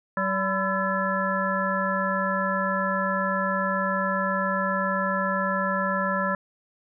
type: harmonic tone with a mistuned harmonic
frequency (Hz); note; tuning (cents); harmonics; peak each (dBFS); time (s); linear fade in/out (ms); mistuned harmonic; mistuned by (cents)
190.9; G3; -46; 1 / 3 / 5 / 7 / 9; -29 / -29 / -29 / -29 / -29; 0.17-6.35; 2; 5; +95
effects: none